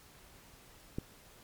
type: click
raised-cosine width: 3 ms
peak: -22 dBFS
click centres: 0.985 s
effects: pink hiss -58 dBFS RMS until 1.43 s + MP3 96 kbps